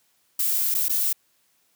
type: noise with dropouts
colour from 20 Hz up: violet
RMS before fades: -23 dBFS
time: 0.39-1.13 s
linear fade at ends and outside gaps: 5 ms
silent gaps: 0.743-0.748 / 0.884-0.895 s
effects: white hiss -66 dBFS RMS until 1.75 s + high-pass 80 Hz 12 dB/octave